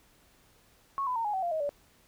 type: tone with pitch steps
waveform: sine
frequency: 1100 / 1002.9 / 914.4 / 833.6 / 760.1 / 693 / 631.8 / 576 Hz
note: C#6 / B5 / A#5 / G#5 / F#5 / F5 / D#5 / D5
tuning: -14 / +26 / -34 / +6 / +46 / -14 / +26 / -34 cents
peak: -28 dBFS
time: 0.98-1.692 s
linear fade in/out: 0 ms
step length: 89 ms
effects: pink hiss -63 dBFS RMS until 2.07 s